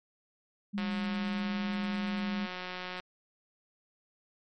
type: tone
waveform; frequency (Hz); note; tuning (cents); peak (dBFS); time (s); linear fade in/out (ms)
sine; 202.7; G#3; -42; -31; 0.73-2.47; 20
type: click train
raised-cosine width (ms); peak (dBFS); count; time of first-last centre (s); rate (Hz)
0.3; -23; 405; 0.78-3; 182
effects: MP3 48 kbps